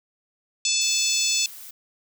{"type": "harmonic tone", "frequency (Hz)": 873, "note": "A5", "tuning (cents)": -14, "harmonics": [3, 4, 5, 6, 7, 8, 9], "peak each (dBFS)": [-28, -28, -28, -28, -28, -28, -28], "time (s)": [0.65, 1.46], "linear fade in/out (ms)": 2}
{"type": "noise", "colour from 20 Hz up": "blue", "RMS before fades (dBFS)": -41, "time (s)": [0.81, 1.71], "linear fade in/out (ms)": 5}
{"effects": []}